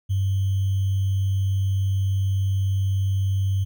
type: tone with sample-and-hold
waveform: sine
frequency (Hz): 96.7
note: G2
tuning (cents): -23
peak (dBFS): -19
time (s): 0.09-3.65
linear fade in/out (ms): 20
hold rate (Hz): 3150
effects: none